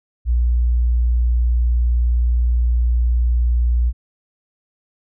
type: tone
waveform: sine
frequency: 59.7 Hz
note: A#1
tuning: 42 cents sharp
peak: -13 dBFS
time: 0.25-3.93 s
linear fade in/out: 50 ms
effects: none